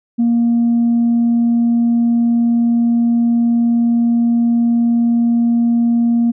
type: tone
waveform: sine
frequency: 234.8 Hz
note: A#3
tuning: 13 cents sharp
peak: -9 dBFS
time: 0.18-6.32 s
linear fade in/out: 20 ms
effects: tanh soft clip ceiling -8 dBFS